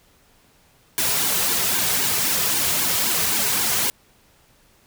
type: noise with flanger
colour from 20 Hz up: white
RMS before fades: -21 dBFS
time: 0.98-3.9 s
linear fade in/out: 0 ms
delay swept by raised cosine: 1.5 to 3.7 ms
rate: 3.8 Hz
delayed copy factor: -0.8
effects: pink hiss -57 dBFS RMS until 4.86 s